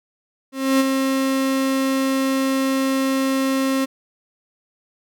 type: tone with ADSR envelope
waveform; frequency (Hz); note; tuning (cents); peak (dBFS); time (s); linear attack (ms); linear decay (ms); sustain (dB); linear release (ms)
35% pulse; 267.5; C4; +38; -11; 0.52-3.86; 280; 24; -5; 21
effects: none